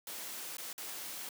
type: noise with dropouts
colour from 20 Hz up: white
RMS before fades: -43 dBFS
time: 0.07-1.29 s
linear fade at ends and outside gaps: 2 ms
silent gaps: 0.57-0.582 / 0.73-0.779 s
effects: high-pass 200 Hz 12 dB/octave